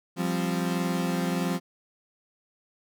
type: chord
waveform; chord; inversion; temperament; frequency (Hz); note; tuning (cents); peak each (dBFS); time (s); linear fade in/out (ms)
35% pulse; F suspended second; none; equal; 174.61 / 196 / 261.6; F3 / G3 / C4; 0 / 0 / 0; -26 / -30 / -30; 0.16-1.6; 50
effects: none